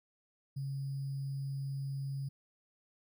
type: tone with sample-and-hold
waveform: sine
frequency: 137.4 Hz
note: C#3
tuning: 15 cents flat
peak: -35 dBFS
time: 0.56-2.29 s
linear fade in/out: 10 ms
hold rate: 4900 Hz
effects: none